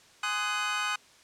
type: chord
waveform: 25% pulse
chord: Ab dominant seventh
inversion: none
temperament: just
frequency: 830.6 / 1038.3 / 1245.9 / 1495.1 Hz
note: Ab5 / C6 / Eb6 / Gb6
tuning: 0 / -14 / +2 / +18 cents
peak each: -34 / -34 / -28 / -29 dBFS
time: 0.23-0.96 s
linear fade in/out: 5 ms
effects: white hiss -57 dBFS RMS until 1.23 s + low-pass 7000 Hz 12 dB/octave